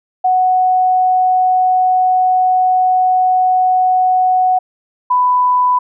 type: tone pair in turn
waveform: sine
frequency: 740 / 995.2 Hz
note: F#5 / B5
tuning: 0 / +13 cents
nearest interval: perfect fourth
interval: 513 cents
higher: second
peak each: -9 dBFS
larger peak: neither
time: 0.24-4.59 / 5.1-5.79 s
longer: first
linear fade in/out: 10 ms
effects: none